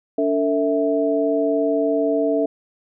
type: tone cluster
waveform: sine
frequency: 287.6 / 450.4 / 654 Hz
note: D4 / A4 / E5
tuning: -36 / +40 / -14 cents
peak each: -21 dBFS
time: 0.18-2.46 s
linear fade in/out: 5 ms
effects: none